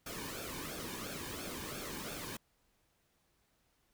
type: noise with flanger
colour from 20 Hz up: pink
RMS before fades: -43 dBFS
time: 0.06-2.37 s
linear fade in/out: 5 ms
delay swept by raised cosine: 1 to 1.53 ms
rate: 2.9 Hz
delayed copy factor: -0.65
effects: pink hiss -75 dBFS RMS until 3.93 s